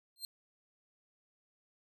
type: tone with exponential growth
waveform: sawtooth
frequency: 4175 Hz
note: C8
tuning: 5 cents flat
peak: -32 dBFS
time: 0.16-0.25 s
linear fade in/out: 1 ms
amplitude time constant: 19 ms
effects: none